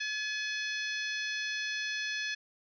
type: harmonic tone with a mistuned harmonic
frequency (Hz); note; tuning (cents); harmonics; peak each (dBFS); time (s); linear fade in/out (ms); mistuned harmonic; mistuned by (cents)
855; A5; -50; 2 / 3 / 4 / 5 / 6 / 7; -35 / -39 / -41 / -43 / -45 / -46; 0-2.35; 10; 3; -22
effects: none